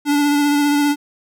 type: tone with vibrato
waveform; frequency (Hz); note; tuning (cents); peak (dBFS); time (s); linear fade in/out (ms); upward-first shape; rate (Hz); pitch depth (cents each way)
square; 290; D4; -22; -14; 0.05-0.96; 50; sine; 15; 19
effects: none